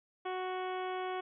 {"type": "harmonic tone", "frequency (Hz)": 370, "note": "F#4", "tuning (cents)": 0, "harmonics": [1, 2, 3, 4, 5, 6, 7, 8, 9], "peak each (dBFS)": [-38, -39, -43, -48, -52, -50, -56, -55, -54], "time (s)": [0.25, 1.21], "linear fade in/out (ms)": 10, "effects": []}